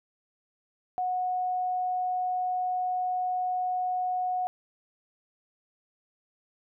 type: tone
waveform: sine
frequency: 732 Hz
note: F#5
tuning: 19 cents flat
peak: -26 dBFS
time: 0.98-4.47 s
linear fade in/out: 0 ms
effects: none